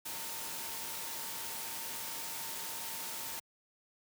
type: tone in noise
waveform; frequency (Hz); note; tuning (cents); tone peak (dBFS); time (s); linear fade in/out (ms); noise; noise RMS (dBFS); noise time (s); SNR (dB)
sine; 910; A#5; -42; -51; 0.05-3.4; 10; white; -41; 0.05-3.4; -13
effects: high-pass 100 Hz 12 dB/octave